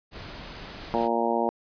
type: noise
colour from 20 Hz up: pink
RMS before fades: -40 dBFS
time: 0.11-1.09 s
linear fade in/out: 50 ms
type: harmonic tone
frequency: 116.54 Hz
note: A#2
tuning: in tune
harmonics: 2 / 3 / 4 / 5 / 6 / 7 / 8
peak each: -30 / -30 / -30 / -30 / -30 / -30 / -30 dBFS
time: 0.94-1.49 s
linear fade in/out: 0 ms
effects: resampled to 11025 Hz